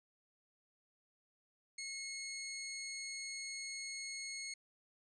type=tone; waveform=15% pulse; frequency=2172 Hz; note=C#7; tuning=36 cents flat; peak=-36 dBFS; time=1.78-4.54 s; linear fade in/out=5 ms; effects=resampled to 22050 Hz